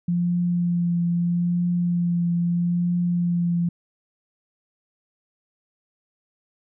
sine tone with vibrato, 173.7 Hz, F3, 9 cents flat, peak -19 dBFS, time 0.08-3.69 s, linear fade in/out 5 ms, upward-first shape triangle, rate 0.78 Hz, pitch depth 19 cents each way, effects none

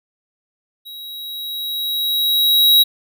square tone with level ramp, 3848 Hz, B7, 46 cents flat, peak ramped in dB -33 to -8 dBFS, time 0.85-2.84 s, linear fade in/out 20 ms, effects none

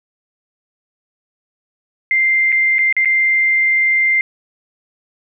sine tone with dropouts, 2093 Hz, C7, in tune, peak -11 dBFS, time 2.11-4.21 s, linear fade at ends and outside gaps 1 ms, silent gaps 2.52-2.525 / 2.784-2.79 / 2.926-2.966 / 3.048-3.056 s, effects none

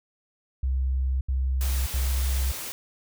sine tone bursts, 65.41 Hz, C2, in tune, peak -22 dBFS, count 3, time 0.63-2.518 s, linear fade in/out 5 ms, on 580 ms, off 74 ms
white noise, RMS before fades -35 dBFS, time 1.61-2.72 s, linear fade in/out 0 ms
effects none

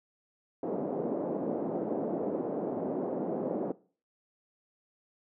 white band-pass noise, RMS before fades -33 dBFS, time 0.63-3.72 s, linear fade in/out 2 ms, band 190 to 580 Hz, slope 24 dB/octave, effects noise-tail reverb RT60 0.4 s tail -19 dB re dry

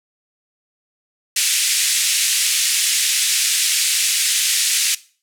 white band-pass noise, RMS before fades -18 dBFS, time 1.36-4.95 s, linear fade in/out 5 ms, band 2100 to 10000 Hz, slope 24 dB/octave, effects noise-tail reverb RT60 0.4 s tail -19 dB re dry

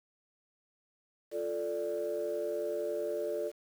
sine chord, D minor, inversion first, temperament equal, 349.2 / 440 / 587.3 Hz, F4 / A4 / D5, 0 / 0 / 0 cents, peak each -38 / -35 / -34 dBFS, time 1.31-3.52 s, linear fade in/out 50 ms, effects tanh soft clip ceiling -25 dBFS + 9-bit

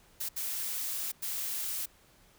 blue noise bursts at uneven times, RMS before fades -35 dBFS, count 3, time 0.2-0.29 / 0.36-1.12 / 1.22-1.86 s, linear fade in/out 10 ms, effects pink hiss -62 dBFS RMS until 2.38 s

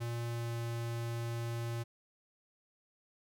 square tone with pitch glide, 117.8 to 116.99 Hz, A#2 to A#2, +19 to +7 cents, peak -36 dBFS, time 0-1.84 s, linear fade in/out 20 ms, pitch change -12 cents, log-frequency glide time 0.25-0.55 s, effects none

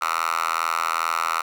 5% pulse tone with high-pass filter, 82.41 Hz, E2, in tune, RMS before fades -24 dBFS, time 0.01-1.42 s, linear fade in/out 10 ms, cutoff 1300 Hz, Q 7.2, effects none

